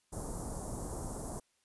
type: band-stop noise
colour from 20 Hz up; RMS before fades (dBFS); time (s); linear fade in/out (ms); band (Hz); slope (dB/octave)
pink; -40; 0.12-1.4; 10; 1000 to 7500; 24
effects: white hiss -75 dBFS RMS until 1.64 s + resampled to 24000 Hz